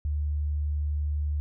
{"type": "tone", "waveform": "sine", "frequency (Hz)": 74, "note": "D2", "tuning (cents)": 14, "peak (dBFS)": -25, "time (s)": [0.05, 1.4], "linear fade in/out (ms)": 0, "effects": []}